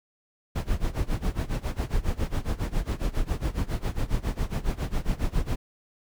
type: noise with tremolo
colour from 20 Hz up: brown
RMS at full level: -24 dBFS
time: 0.55-5.56 s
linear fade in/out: 10 ms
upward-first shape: sine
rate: 7.3 Hz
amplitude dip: 90%
effects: none